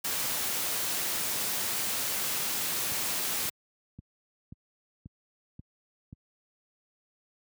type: noise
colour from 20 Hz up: white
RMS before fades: -31 dBFS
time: 0.04-3.5 s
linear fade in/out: 10 ms
type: click train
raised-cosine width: 5 ms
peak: -30 dBFS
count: 7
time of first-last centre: 2.92-6.129 s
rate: 1.87 Hz
effects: high-pass 80 Hz 12 dB/octave